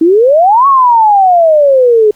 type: exponential two-way sweep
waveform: sine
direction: up then down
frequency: 311.8 to 1129 to 413.6 Hz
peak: -3 dBFS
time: 0.01-2.11 s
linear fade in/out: 5 ms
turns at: 0.67 s
effects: pink hiss -48 dBFS RMS until 2.15 s